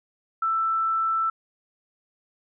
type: tone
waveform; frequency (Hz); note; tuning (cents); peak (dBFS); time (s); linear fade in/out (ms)
sine; 1327; E6; +11; -21; 0.42-1.3; 5
effects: none